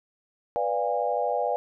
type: chord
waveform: sine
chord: B diminished seventh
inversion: none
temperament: equal with one note detuned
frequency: 493.9 / 587.3 / 698.5 / 816.3 Hz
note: B4 / D5 / F5 / Ab5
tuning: 0 / 0 / 0 / -30 cents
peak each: -29 dBFS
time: 0.56-1.56 s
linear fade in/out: 0 ms
effects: none